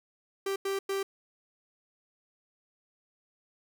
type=tone bursts at uneven times; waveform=45% pulse; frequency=391.2 Hz; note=G4; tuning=4 cents flat; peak=-29 dBFS; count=3; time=0.46-0.56 / 0.65-0.79 / 0.89-1.03 s; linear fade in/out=5 ms; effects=none